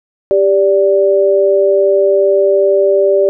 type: tone pair together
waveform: sine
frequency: 394.7 / 582.9 Hz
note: G4 / D5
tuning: +12 / -13 cents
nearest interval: perfect fifth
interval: 675 cents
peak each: -10 dBFS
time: 0.31-3.29 s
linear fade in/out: 0 ms
effects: none